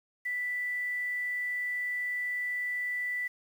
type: tone with quantisation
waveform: sine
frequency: 1976 Hz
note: B6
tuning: in tune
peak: -30 dBFS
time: 0.25-3.28 s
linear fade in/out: 10 ms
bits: 9
effects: none